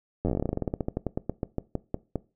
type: slowing click train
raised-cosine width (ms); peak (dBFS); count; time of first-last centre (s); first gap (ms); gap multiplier
2; -14; 29; 0.25-2.157; 10; 1.12
effects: noise-tail reverb RT60 0.3 s tail -20 dB re dry